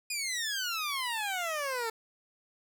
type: exponential sweep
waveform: 15% pulse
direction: down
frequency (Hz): 2489 to 440.7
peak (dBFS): -25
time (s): 0.1-1.9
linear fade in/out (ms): 5
effects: none